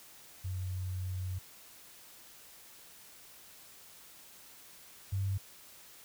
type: tone pair in turn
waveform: sine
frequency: 92.5 / 97.64 Hz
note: F#2 / G2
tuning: 0 / -6 cents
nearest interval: minor second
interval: 94 cents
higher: second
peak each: -34 / -30 dBFS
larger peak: second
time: 0.44-1.39 / 5.12-5.38 s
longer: first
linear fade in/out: 10 ms
effects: white hiss -55 dBFS RMS until 6.04 s